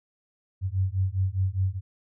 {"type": "beating tone pair", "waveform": "sine", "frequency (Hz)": [92.5, 97.4], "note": ["F#2", "G2"], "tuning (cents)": [0, -11], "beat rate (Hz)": 4.9, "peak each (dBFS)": -26, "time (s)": [0.61, 1.81], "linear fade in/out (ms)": 50, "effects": []}